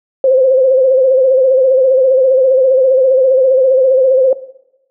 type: tone with vibrato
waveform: sine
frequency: 523 Hz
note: C5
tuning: 1 cent flat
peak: -6 dBFS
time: 0.24-4.33 s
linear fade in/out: 2 ms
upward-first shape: sine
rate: 15 Hz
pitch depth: 60 cents each way
effects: noise-tail reverb RT60 0.9 s tail -18 dB re dry